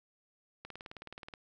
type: click train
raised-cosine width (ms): 0.3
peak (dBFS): -29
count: 14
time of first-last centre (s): 0.65-1.338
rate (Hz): 18.9
effects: none